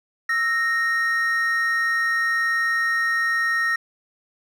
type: tone pair together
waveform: triangle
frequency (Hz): 1318.5 / 1859.4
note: E6 / A#6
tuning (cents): 0 / -5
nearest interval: tritone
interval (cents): 595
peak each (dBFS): -25 / -18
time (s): 0.29-3.76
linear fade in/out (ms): 5
effects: none